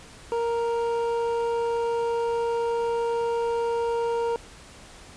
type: tone pair together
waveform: triangle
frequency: 466.5 / 933 Hz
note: A#4 / A#5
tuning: +1 / +1 cents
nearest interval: octave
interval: 1200 cents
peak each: -22 / -28 dBFS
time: 0.32-4.36 s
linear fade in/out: 0 ms
effects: pink hiss -47 dBFS RMS until 5.16 s + resampled to 22050 Hz